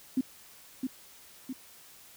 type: tone with echo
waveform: sine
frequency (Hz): 259.7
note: C4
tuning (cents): -13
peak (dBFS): -23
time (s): 0.17-0.21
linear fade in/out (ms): 5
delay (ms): 660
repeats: 2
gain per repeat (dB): -5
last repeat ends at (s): 1.53
effects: white hiss -54 dBFS RMS until 2.16 s